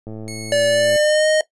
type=click train; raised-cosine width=2 ms; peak=-20 dBFS; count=98; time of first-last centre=0.07-0.96 s; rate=109 Hz
type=tone; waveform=10% pulse; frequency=2190 Hz; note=C#7; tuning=22 cents flat; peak=-22 dBFS; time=0.28-0.98 s; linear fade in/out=0 ms
type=tone with pitch glide; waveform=square; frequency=579 to 620.6 Hz; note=D5 to D#5; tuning=-25 to -5 cents; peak=-14 dBFS; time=0.52-1.41 s; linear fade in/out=2 ms; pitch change=+120 cents; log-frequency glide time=0.68-1.28 s
effects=noise-tail reverb RT60 0.1 s tail -17 dB re dry + resampled to 24000 Hz